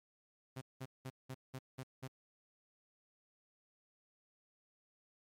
sawtooth tone bursts, 130.81 Hz, C3, in tune, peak -39 dBFS, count 7, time 0.56-2.078 s, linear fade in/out 10 ms, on 54 ms, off 190 ms, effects MP3 64 kbps

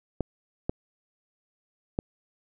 clicks, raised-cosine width 2 ms, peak -13 dBFS, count 3, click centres 0.207 / 0.695 / 1.989 s, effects none

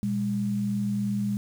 sine tone pair together, 120.18 / 203 Hz, B2 / G#3, -47 / -39 cents, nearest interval major sixth, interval 908 cents, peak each -32 / -25 dBFS, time 0.03-1.37 s, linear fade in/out 0 ms, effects 8-bit

